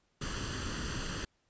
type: noise with comb filter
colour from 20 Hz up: pink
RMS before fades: -37 dBFS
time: 0.21-1.25 s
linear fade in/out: 5 ms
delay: 0.66 ms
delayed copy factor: +0.65
effects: pink hiss -75 dBFS RMS until 1.49 s + resampled to 16000 Hz